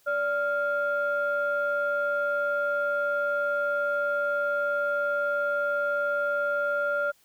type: tone pair together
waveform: sine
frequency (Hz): 579.9 / 1396.9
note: D5 / F6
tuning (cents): -22 / 0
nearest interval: octave + minor third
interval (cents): 1522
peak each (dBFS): -26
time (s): 0.06-7.12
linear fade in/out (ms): 20
effects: tanh soft clip ceiling -17 dBFS + white hiss -63 dBFS RMS until 7.24 s